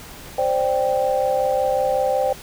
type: chord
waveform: sine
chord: C suspended second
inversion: none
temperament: just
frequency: 523.3 / 588.7 / 784.9 Hz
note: C5 / D5 / G5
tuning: 0 / +4 / +2 cents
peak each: -20 / -23 / -22 dBFS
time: 0.38-2.33 s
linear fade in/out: 5 ms
effects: pink hiss -39 dBFS RMS until 2.42 s